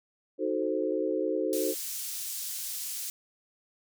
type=chord; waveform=sine; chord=D# diminished seventh; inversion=none; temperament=equal; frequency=311.1 / 370 / 440 / 523.3 Hz; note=D#4 / F#4 / A4 / C5; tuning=0 / 0 / 0 / 0 cents; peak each=-32 dBFS; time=0.38-1.75 s; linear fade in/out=50 ms
type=high-pass noise; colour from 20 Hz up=pink; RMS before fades=-36 dBFS; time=1.53-3.1 s; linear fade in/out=0 ms; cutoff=6200 Hz; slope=12 dB/octave
effects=none